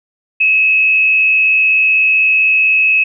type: tone with frequency modulation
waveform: sine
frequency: 2576 Hz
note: E7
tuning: 41 cents flat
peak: -8 dBFS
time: 0.4-3.04 s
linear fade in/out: 10 ms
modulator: 84.2 Hz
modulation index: 0.58
effects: none